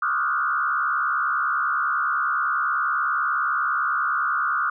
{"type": "tone with frequency modulation", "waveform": "sine", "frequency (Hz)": 1318.5, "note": "E6", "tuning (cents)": 0, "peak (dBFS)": -20, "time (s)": [0.02, 4.7], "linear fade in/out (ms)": 5, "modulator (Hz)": 69.8, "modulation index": 2.5, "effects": []}